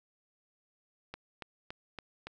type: click train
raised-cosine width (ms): 0.3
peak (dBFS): -25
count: 5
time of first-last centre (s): 1.14-2.27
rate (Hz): 3.54
effects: none